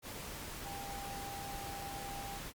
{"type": "tone in noise", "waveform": "sine", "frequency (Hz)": 796, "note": "G5", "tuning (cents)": 26, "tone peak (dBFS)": -44, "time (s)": [0.63, 2.41], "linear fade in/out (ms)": 50, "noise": "pink", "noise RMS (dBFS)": -45, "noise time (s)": [0.02, 2.53], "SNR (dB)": -2, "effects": ["Opus 48 kbps"]}